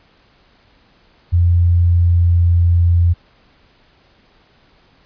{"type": "tone with pitch glide", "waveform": "sine", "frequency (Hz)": [86.7, 86.2], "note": ["F2", "F2"], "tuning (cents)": [-12, -22], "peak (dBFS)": -9, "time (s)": [1.32, 3.14], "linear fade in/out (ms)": 20, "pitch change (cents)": -10, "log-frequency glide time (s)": [1.84, 2.53], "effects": ["pink hiss -53 dBFS RMS until 5.05 s", "resampled to 11025 Hz"]}